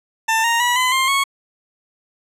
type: tone with pitch steps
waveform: 20% pulse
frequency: 893 / 931.5 / 971.6 / 1013.4 / 1057.1 / 1102.6 Hz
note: A5 / A#5 / B5 / B5 / C6 / C#6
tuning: +25 / -2 / -29 / +44 / +17 / -10 cents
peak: -10 dBFS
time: 0.28-1.24 s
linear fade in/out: 10 ms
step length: 160 ms
effects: low-pass 12000 Hz 12 dB/octave